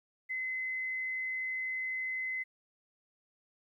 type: tone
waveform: sine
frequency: 2043 Hz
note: C7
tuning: 42 cents flat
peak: -33 dBFS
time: 0.29-2.44 s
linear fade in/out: 20 ms
effects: 12-bit